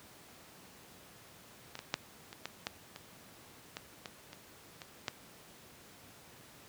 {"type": "clicks", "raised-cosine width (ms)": 0.2, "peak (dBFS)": [-25, -24, -12, -28, -20, -17, -27, -22, -24, -29, -27, -16], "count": 12, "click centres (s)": [1.754, 1.791, 1.941, 2.329, 2.456, 2.669, 2.961, 3.769, 4.058, 4.331, 4.818, 5.082], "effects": ["pink hiss -56 dBFS RMS until 6.68 s", "high-pass 100 Hz 12 dB/octave"]}